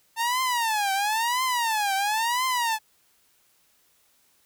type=tone with vibrato; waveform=sawtooth; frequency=897 Hz; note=A5; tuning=33 cents sharp; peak=-19 dBFS; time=0.16-2.79 s; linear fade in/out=50 ms; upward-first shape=triangle; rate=0.98 Hz; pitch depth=270 cents each way; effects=white hiss -64 dBFS RMS until 4.45 s